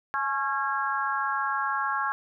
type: harmonic tone with a mistuned harmonic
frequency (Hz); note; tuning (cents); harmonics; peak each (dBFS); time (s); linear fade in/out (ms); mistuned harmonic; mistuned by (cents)
273.5; C#4; -23; 3 / 4 / 5 / 6; -32 / -29 / -31 / -31; 0.14-2.12; 0; 3; +49
effects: none